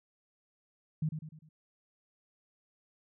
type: tone with echo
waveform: sine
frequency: 155.56 Hz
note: D#3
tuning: in tune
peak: -28 dBFS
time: 1.02-1.09 s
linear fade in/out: 5 ms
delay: 100 ms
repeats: 4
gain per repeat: -7 dB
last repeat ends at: 1.49 s
effects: none